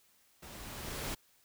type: noise with level ramp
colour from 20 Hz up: pink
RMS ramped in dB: -50 to -37 dBFS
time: 0.42-1.15 s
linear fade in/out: 10 ms
effects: white hiss -68 dBFS RMS until 1.44 s